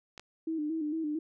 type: clicks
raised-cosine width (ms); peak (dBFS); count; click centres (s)
0.2; -28; 2; 0.178 / 0.196
type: tone with vibrato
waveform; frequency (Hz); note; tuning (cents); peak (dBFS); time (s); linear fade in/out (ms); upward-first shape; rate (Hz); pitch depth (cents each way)
sine; 311.1; D#4; 0; -30; 0.47-1.19; 5; square; 4.4; 64
effects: none